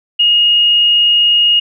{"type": "tone", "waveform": "sine", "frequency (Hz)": 2864, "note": "F7", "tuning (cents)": 43, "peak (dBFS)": -7, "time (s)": [0.19, 1.6], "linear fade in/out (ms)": 10, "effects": []}